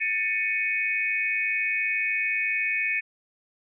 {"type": "tone cluster", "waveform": "sine", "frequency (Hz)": [1779, 2223, 2506], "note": ["A6", "C#7", "D#7"], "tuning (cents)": [19, 4, 12], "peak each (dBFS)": [-30, -27, -27], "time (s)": [0, 3.01], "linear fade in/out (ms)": 20, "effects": []}